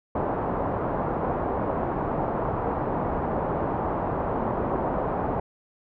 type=low-pass noise; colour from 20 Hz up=white; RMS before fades=-27 dBFS; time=0.15-5.4 s; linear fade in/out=5 ms; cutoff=950 Hz; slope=24 dB/octave; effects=none